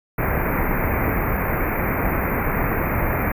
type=band-stop noise; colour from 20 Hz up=pink; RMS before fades=-21 dBFS; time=0.18-3.32 s; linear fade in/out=5 ms; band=2400 to 13000 Hz; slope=96 dB/octave; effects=resampled to 32000 Hz